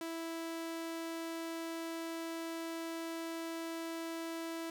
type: tone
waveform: sawtooth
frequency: 329.6 Hz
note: E4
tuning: in tune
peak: -35 dBFS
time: 0.01-4.7 s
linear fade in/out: 2 ms
effects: none